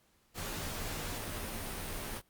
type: noise with comb filter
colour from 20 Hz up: pink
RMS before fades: -39 dBFS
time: 0.34-2.22 s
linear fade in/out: 50 ms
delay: 16 ms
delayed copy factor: -0.55
effects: pink hiss -70 dBFS RMS until 2.29 s + Opus 48 kbps